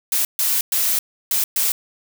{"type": "noise bursts at uneven times", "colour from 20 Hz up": "blue", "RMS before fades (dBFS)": -19, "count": 5, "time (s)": [[0.12, 0.25], [0.39, 0.61], [0.72, 0.99], [1.31, 1.44], [1.56, 1.72]], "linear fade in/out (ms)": 2, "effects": []}